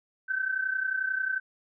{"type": "tone pair together", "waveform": "sine", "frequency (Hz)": [1528.8, 1560], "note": ["G6", "G6"], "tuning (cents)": [-44, -9], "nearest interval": "unison", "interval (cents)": 35, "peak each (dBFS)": [-28, -32], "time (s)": [0.28, 1.4], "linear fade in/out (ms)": 20, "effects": []}